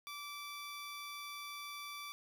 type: tone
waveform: 15% pulse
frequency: 1162 Hz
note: D6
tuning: 19 cents flat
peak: -38 dBFS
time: 0.07-2.12 s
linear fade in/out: 0 ms
effects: none